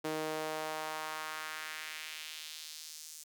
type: tone with high-pass filter sweep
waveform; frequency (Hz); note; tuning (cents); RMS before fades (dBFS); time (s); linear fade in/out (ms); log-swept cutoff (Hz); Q
sawtooth; 156; D#3; +5; -41; 0.04-3.24; 10; 370 to 7000; 1.5
effects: none